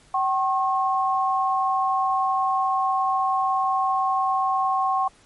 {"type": "tone pair together", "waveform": "sine", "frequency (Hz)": [764.4, 1081], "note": ["G5", "C#6"], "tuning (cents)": [-44, -44], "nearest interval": "tritone", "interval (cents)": 600, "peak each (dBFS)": -22, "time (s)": [0.14, 5.08], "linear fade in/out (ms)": 5, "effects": ["pink hiss -55 dBFS RMS until 5.25 s", "MP3 48 kbps"]}